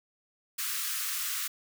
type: high-pass noise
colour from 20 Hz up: white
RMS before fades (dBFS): -33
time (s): 0.58-1.48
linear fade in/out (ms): 10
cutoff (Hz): 1100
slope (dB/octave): 96
effects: none